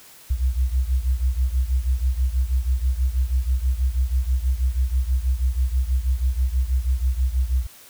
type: beating tone pair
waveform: sine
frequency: 61.7 / 67.9 Hz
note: B1 / C#2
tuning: -1 / -35 cents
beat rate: 6.2 Hz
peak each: -20 / -23 dBFS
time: 0.3-7.67 s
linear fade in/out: 10 ms
effects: white hiss -47 dBFS RMS until 7.89 s